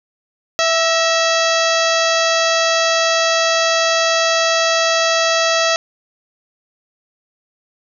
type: harmonic tone with a mistuned harmonic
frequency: 659.3 Hz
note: E5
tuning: in tune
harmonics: 1 / 2 / 3 / 4 / 5 / 6 / 7 / 8 / 9 / 10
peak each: -17 / -20 / -22 / -23 / -24 / -25 / -25 / -26 / -27 / -27 dBFS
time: 0.59-5.76 s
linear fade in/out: 0 ms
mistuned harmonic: 3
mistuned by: -65 cents
effects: none